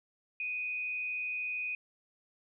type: tone with frequency modulation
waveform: sine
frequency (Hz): 2489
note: D#7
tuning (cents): 0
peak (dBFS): -33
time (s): 0.4-1.75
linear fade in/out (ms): 2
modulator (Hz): 113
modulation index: 0.4
effects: none